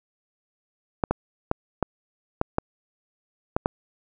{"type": "clicks", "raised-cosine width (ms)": 1, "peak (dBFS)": -7, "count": 8, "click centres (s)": [1.038, 1.11, 1.514, 1.827, 2.414, 2.584, 3.565, 3.659], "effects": []}